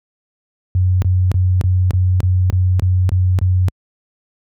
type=tone bursts; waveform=sine; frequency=91.8 Hz; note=F#2; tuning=13 cents flat; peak=-10 dBFS; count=10; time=0.75-3.684 s; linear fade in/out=0 ms; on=270 ms; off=26 ms; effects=high-pass 60 Hz 12 dB/octave